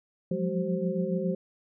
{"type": "tone cluster", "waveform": "sine", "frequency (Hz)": [175.9, 183.1, 206.3, 380, 526], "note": ["F3", "F#3", "G#3", "F#4", "C5"], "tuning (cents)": [13, -18, -11, 46, 9], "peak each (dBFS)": [-32, -31, -35, -33, -33], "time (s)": [0.31, 1.35], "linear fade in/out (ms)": 5, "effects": []}